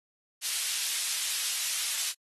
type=high-pass noise; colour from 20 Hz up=pink; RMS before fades=-31 dBFS; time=0.41-2.14 s; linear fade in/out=50 ms; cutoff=3300 Hz; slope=12 dB/octave; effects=AAC 32 kbps